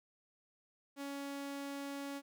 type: tone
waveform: sawtooth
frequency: 280 Hz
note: C#4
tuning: 18 cents sharp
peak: -37 dBFS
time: 0.96-2.22 s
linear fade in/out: 50 ms
effects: none